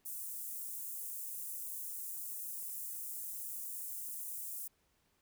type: high-pass noise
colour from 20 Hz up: white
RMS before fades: -43 dBFS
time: 0.05-4.68 s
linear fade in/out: 10 ms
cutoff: 8300 Hz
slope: 24 dB/octave
effects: pink hiss -75 dBFS RMS until 5.21 s